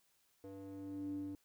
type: tone with band-pass filter sweep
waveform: square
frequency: 97.5 Hz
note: G2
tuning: 9 cents flat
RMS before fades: -45 dBFS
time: 0.44-1.35 s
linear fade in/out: 0 ms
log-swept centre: 410 to 260 Hz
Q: 6.1
effects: white hiss -75 dBFS RMS until 1.44 s